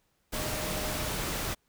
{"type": "tone in noise", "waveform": "sine", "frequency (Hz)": 614, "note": "D#5", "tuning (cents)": -23, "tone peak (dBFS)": -40, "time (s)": [0.34, 1.11], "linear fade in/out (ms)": 20, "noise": "pink", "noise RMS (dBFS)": -33, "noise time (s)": [0.32, 1.55], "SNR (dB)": -10, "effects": ["pink hiss -73 dBFS RMS until 1.68 s"]}